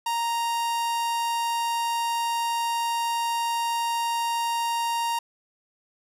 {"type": "tone", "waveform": "45% pulse", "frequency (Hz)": 932.3, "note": "A#5", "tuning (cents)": 0, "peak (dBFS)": -24, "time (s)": [0.06, 5.19], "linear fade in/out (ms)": 5, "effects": ["resampled to 32000 Hz", "9-bit"]}